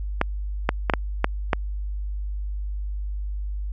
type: clicks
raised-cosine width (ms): 0.5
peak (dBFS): -3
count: 6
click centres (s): 0.214 / 0.691 / 0.898 / 0.937 / 1.244 / 1.532
effects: added 50 Hz sine -26 dBFS peak until 3.72 s